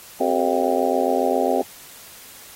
harmonic tone with a mistuned harmonic, 87.4 Hz, F2, 2 cents sharp, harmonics 3 / 4 / 5 / 6 / 7 / 8 / 9, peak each -25 / -25 / -25 / -25 / -25 / -25 / -25 dBFS, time 0.2-1.62 s, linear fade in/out 5 ms, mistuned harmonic 4, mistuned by +130 cents, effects white hiss -43 dBFS RMS until 2.55 s + AAC 48 kbps

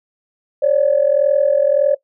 sine tone pair together, 544.3 / 586 Hz, C#5 / D5, -32 / -4 cents, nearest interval minor second, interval 128 cents, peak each -13 dBFS, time 0.62-1.95 s, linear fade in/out 10 ms, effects noise-tail reverb RT60 0.1 s tail -20 dB re dry + tanh soft clip ceiling -3 dBFS

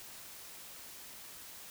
silence, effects white hiss -50 dBFS RMS until 1.7 s

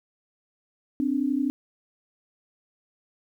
sine tone pair together, 259.7 / 291.5 Hz, C4 / D4, -13 / -13 cents, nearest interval major second, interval 200 cents, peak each -25 dBFS, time 1-1.5 s, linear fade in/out 0 ms, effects 10-bit

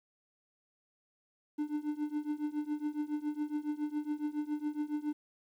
triangle tone with tremolo, 298.5 Hz, D4, 28 cents sharp, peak -27 dBFS, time 1.58-5.13 s, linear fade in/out 10 ms, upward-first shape triangle, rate 7.2 Hz, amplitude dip 95%, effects 11-bit

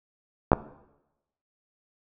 clicks, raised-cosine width 1 ms, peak -3 dBFS, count 2, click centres 0.518 / 0.532 s, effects noise-tail reverb RT60 0.9 s tail -17 dB re dry

